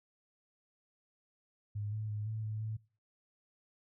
sine tone with pitch steps, 103.7 / 107.9 / 105.3 / 109.7 / 108 / 109.4 Hz, G#2 / A2 / G#2 / A2 / A2 / A2, -2 / -33 / +24 / -5 / -32 / -9 cents, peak -35 dBFS, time 1.75-2.77 s, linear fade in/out 10 ms, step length 170 ms, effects noise-tail reverb RT60 0.4 s tail -23 dB re dry

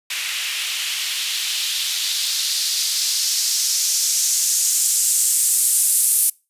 blue noise with band-pass filter sweep, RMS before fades -20 dBFS, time 0.1-6.3 s, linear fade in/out 5 ms, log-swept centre 2400 to 10000 Hz, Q 1.9, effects noise-tail reverb RT60 0.3 s tail -26 dB re dry + resampled to 32000 Hz

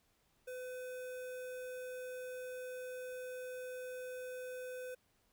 square tone with notch filter, 505 Hz, B4, 39 cents sharp, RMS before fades -45 dBFS, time 0.47-4.95 s, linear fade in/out 10 ms, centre 4300 Hz, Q 1.2, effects pink hiss -75 dBFS RMS until 5.32 s

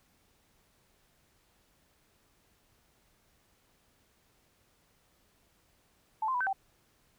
sine tone with pitch steps, 876 / 1042 / 985 / 1535 / 776 Hz, A5 / C6 / B5 / G6 / G5, -8 / -7 / -5 / -37 / -18 cents, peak -28 dBFS, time 6.22-6.53 s, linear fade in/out 5 ms, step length 62 ms, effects pink hiss -69 dBFS RMS until 7.18 s

